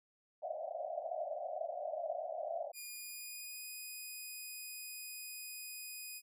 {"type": "band-pass noise", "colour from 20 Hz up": "white", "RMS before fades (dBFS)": -41, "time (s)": [0.42, 2.72], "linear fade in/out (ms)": 10, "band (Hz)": [590, 710], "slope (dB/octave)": 96}
{"type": "tone with pitch glide", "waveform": "5% pulse", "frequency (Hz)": [2438, 2485], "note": ["D#7", "D#7"], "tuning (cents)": [-36, -3], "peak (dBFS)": -36, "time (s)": [2.73, 6.22], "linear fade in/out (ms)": 50, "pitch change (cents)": 33, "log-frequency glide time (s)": [2.83, 3.67]}
{"effects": []}